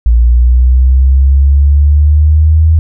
sine linear sweep, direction up, 57.5 to 80.6 Hz, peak -3 dBFS, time 0.06-2.79 s, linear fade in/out 0 ms, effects none

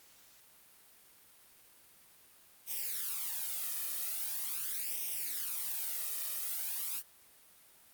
blue noise with flanger, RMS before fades -37 dBFS, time 2.66-7.03 s, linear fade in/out 50 ms, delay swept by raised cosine 0.34 to 1.64 ms, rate 0.42 Hz, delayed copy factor +0.85, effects white hiss -61 dBFS RMS until 7.93 s + Opus 48 kbps

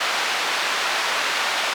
pink band-pass noise, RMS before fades -23 dBFS, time 0-1.74 s, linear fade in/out 10 ms, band 920 to 4200 Hz, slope 12 dB/octave, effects none

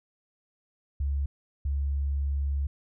sine tone pair in turn, 70 / 70 Hz, C#2 / C#2, +18 / +18 cents, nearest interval unison, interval 0 cents, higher neither, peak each -25 dBFS, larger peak neither, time 1-1.26 / 1.65-2.67 s, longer second, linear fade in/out 5 ms, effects none

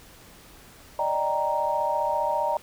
sine chord, Eb major seventh, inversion third, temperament equal, 587.3 / 622.3 / 784 / 932.3 Hz, D5 / Eb5 / G5 / Bb5, 0 / 0 / 0 / 0 cents, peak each -29 / -30 / -31 / -25 dBFS, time 0.99-2.57 s, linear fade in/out 2 ms, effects pink hiss -50 dBFS RMS until 2.62 s

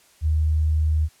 sine tone, 77.6 Hz, D#2, 4 cents flat, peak -17 dBFS, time 0.21-1.09 s, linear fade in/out 50 ms, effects white hiss -56 dBFS RMS until 1.2 s + low-pass 11000 Hz 12 dB/octave

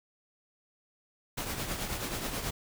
pink noise with tremolo, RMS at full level -33 dBFS, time 1.37-2.51 s, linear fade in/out 10 ms, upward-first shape triangle, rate 9.3 Hz, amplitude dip 55%, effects none

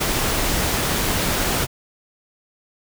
pink noise with ADSR envelope, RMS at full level -19 dBFS, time 0-1.67 s, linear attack 17 ms, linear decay 8 ms, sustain -2 dB, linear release 39 ms, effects none

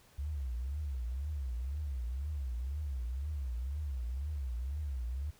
sine tone with vibrato, 67 Hz, C2, 42 cents sharp, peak -34 dBFS, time 0.18-5.31 s, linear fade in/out 10 ms, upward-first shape triangle, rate 2 Hz, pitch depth 260 cents each way, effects pink hiss -63 dBFS RMS until 5.39 s

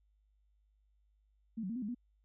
sine tone with pitch steps, 224.8 / 186.2 / 229.9 / 254.7 / 206.2 / 243.2 Hz, A3 / F#3 / A#3 / C4 / G#3 / B3, +37 / +11 / -24 / -46 / -12 / -26 cents, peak -36 dBFS, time 1.57-1.948 s, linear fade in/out 10 ms, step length 63 ms, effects added 51 Hz sine -69 dBFS peak until 2.24 s

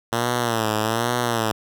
5% pulse tone with vibrato, 114.6 Hz, A#2, 29 cents flat, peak -9 dBFS, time 0.12-1.52 s, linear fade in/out 5 ms, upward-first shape sine, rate 1.2 Hz, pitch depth 110 cents each way, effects none

